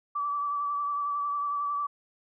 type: tone with vibrato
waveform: sine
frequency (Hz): 1156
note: D6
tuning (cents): -28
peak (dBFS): -27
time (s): 0.15-1.87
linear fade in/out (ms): 10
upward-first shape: triangle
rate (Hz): 11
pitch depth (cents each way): 29
effects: none